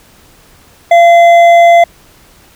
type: tone with hard clipping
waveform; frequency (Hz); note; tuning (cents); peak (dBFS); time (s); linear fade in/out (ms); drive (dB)
sine; 685; F5; -34; -3; 0.91-1.84; 5; 7
effects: pink hiss -43 dBFS RMS until 2.55 s